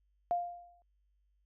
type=tone with exponential decay; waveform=sine; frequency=700 Hz; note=F5; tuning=4 cents sharp; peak=-26 dBFS; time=0.31-0.82 s; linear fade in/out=0 ms; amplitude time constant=110 ms; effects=added 50 Hz sine -70 dBFS peak until 1.45 s